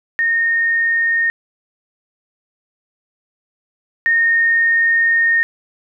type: tone pair in turn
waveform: sine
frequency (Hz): 1841 / 1841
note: A#6 / A#6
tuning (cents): -22 / -22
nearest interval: unison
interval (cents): 0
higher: neither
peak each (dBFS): -13 / -11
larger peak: second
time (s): 0.19-1.3 / 4.06-5.43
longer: second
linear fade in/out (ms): 0
effects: none